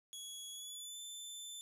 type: tone with pitch glide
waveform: 20% pulse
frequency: 3351 to 3532 Hz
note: G#7 to A7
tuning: +15 to +6 cents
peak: -40 dBFS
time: 0.13-1.61 s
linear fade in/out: 0 ms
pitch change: +91 cents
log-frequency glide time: 0.52-0.99 s
effects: none